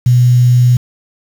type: tone with quantisation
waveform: sine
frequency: 123.47 Hz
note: B2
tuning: in tune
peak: -5 dBFS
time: 0.06-0.77 s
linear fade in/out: 5 ms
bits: 5
effects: none